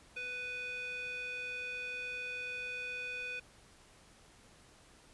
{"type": "tone with band-pass filter", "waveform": "square", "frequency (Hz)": 497, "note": "B4", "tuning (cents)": 11, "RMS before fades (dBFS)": -41, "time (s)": [0.16, 3.4], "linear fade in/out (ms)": 10, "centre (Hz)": 2300, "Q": 6.1, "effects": ["pink hiss -61 dBFS RMS until 5.13 s", "resampled to 24000 Hz"]}